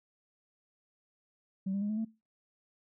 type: tone with pitch steps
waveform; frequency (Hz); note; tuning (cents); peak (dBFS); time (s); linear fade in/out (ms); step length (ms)
sine; 191.4 / 198.84 / 206.6 / 214.6 / 222.9; G3 / G3 / G#3 / A3 / A3; -41 / +25 / -9 / -43 / +23; -29; 1.66-2.05; 10; 78
effects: noise-tail reverb RT60 0.3 s tail -24 dB re dry + tanh soft clip ceiling -27 dBFS